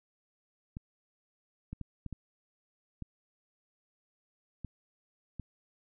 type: clicks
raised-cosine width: 5 ms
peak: -27 dBFS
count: 8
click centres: 0.769 / 1.73 / 1.813 / 2.063 / 2.127 / 3.023 / 4.647 / 5.397 s
effects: none